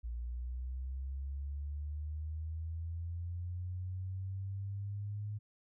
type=linear sweep; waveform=sine; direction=up; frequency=57.7 to 105.3 Hz; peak=-37 dBFS; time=0.03-5.39 s; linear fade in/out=20 ms; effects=none